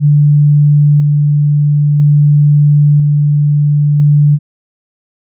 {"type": "tone with tremolo", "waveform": "sine", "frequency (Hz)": 146.83, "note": "D3", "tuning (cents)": 0, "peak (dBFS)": -4, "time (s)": [0, 4.39], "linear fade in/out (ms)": 50, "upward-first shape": "square", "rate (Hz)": 0.5, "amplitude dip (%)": 25, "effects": []}